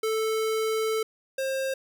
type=tone pair in turn; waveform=square; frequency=440 / 533.1 Hz; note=A4 / C5; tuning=0 / +32 cents; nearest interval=minor third; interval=332 cents; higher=second; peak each=-25 / -27 dBFS; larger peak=first; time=0.03-1.03 / 1.38-1.74 s; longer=first; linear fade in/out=5 ms; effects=none